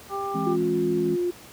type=harmonic tone; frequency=395.7 Hz; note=G4; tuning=16 cents sharp; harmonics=1 / 2 / 3; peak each=-31 / -31 / -31 dBFS; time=0.09-0.57 s; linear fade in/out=50 ms
type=chord; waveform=sine; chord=E augmented; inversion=none; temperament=equal with one note detuned; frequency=164.81 / 207.7 / 267.7 Hz; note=E3 / G#3 / B#3; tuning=0 / 0 / +40 cents; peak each=-30 dBFS; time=0.34-1.16 s; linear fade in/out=10 ms
type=tone with pitch glide; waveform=sine; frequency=356.1 to 353.2 Hz; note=F4 to F4; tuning=+34 to +20 cents; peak=-22 dBFS; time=0.46-1.31 s; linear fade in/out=10 ms; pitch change=-14 cents; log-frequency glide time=0.6-1.14 s
effects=pink hiss -46 dBFS RMS until 1.52 s + high-pass 80 Hz 12 dB/octave

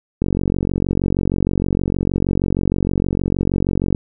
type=click train; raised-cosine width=3 ms; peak=-5 dBFS; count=174; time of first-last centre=0.22-3.948 s; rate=46.4 Hz; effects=none

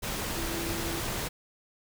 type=tone in noise; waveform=sine; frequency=334.9 Hz; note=E4; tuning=27 cents sharp; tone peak=-36 dBFS; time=0.36-1.01 s; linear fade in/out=20 ms; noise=pink; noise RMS=-33 dBFS; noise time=0.02-1.29 s; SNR=-6 dB; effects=none

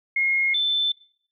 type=tone pair in turn; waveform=sine; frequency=2150 / 3530 Hz; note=C7 / A7; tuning=+47 / +5 cents; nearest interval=major sixth; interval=858 cents; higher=second; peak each=-19 dBFS; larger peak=neither; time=0.16-0.54 / 0.54-0.92 s; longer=neither; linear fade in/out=5 ms; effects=noise-tail reverb RT60 0.6 s tail -21 dB re dry

